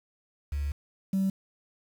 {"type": "tone pair in turn", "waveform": "sine", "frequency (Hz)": [71.8, 192.57], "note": ["D2", "G3"], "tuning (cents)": [-39, -31], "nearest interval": "octave + perfect fourth", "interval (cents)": 1708, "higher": "second", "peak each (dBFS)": [-27, -22], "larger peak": "second", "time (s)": [[0.52, 0.72], [1.13, 1.3]], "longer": "first", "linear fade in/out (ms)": 5, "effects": ["tanh soft clip ceiling -20 dBFS", "8-bit"]}